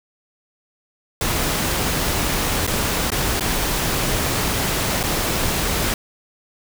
pink noise with dropouts, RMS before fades -21 dBFS, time 1.21-5.94 s, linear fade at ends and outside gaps 2 ms, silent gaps 2.667-2.675 / 3.103-3.118 / 3.397-3.407 / 5.031-5.036 s, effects none

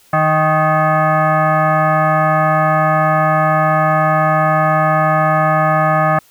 sine tone with frequency modulation, 311.1 Hz, D#4, in tune, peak -10 dBFS, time 0.13-6.19 s, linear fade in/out 5 ms, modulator 468 Hz, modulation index 2.7, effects white hiss -50 dBFS RMS until 6.3 s

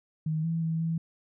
sine tone with pitch steps, 157 / 164.8 / 162.2 / 164 Hz, D#3 / E3 / E3 / E3, +16 / 0 / -28 / -9 cents, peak -26 dBFS, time 0.26-0.98 s, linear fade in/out 5 ms, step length 180 ms, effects none

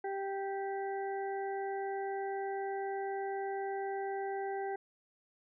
harmonic tone, 392 Hz, G4, in tune, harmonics 1 / 2 / 4 / 5, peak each -37 / -38 / -48 / -51 dBFS, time 0.04-4.76 s, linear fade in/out 5 ms, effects none

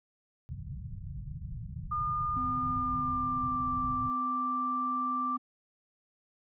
white low-pass noise, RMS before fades -40 dBFS, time 0.49-4.1 s, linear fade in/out 0 ms, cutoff 160 Hz, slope 48 dB/octave
sine tone with pitch glide, 1213 to 1175.1 Hz, D#6 to D6, -44 to +1 cents, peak -29 dBFS, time 1.91-5.37 s, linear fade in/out 10 ms, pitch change -55 cents, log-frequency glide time 2.64-3.65 s
triangle tone, 254.1 Hz, B3, 49 cents sharp, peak -35 dBFS, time 2.36-5.38 s, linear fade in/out 10 ms
effects none

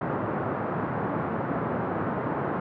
pink band-pass noise, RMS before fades -29 dBFS, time 0.01-2.6 s, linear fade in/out 5 ms, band 120 to 1400 Hz, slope 24 dB/octave, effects none

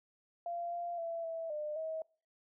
sine tone with pitch steps, 689 / 693 / 669 / 657 / 602 / 639 Hz, F5 / F5 / E5 / E5 / D5 / D#5, -24 / -14 / +25 / -6 / +43 / +46 cents, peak -36 dBFS, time 0.46-2.02 s, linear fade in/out 2 ms, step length 260 ms, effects noise-tail reverb RT60 0.4 s tail -24 dB re dry

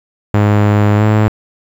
sawtooth tone with pitch glide, 103.83 to 107.06 Hz, G#2 to A2, 0 to -47 cents, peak -4 dBFS, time 0.34-1.28 s, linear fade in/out 0 ms, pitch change +53 cents, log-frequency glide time 0.96-1.04 s, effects low-pass 2000 Hz 12 dB/octave + 7-bit

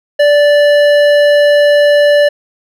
sine tone with hard clipping, 584 Hz, D5, 10 cents flat, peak -7 dBFS, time 0.19-2.29 s, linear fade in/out 10 ms, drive 12 dB, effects none

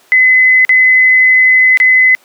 sine tone with dropouts, 2028 Hz, B6, 45 cents sharp, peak -4 dBFS, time 0.12-2.15 s, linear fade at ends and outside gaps 0 ms, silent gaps 0.65-0.693 / 1.773-1.801 s, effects pink hiss -47 dBFS RMS until 2.24 s + high-pass 400 Hz 12 dB/octave

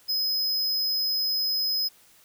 square tone, 5070 Hz, D#8, 32 cents sharp, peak -24 dBFS, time 0.08-1.89 s, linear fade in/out 20 ms, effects white hiss -57 dBFS RMS until 2.24 s

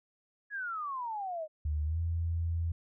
sine exponential sweep, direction down, 1704 to 605 Hz, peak -34 dBFS, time 0.5-1.48 s, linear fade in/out 50 ms
sine tone with pitch glide, 75.4 to 83.66 Hz, D2 to E2, +46 to +26 cents, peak -29 dBFS, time 1.65-2.72 s, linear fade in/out 5 ms, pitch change +180 cents, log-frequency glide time 1.84-1.99 s
effects none

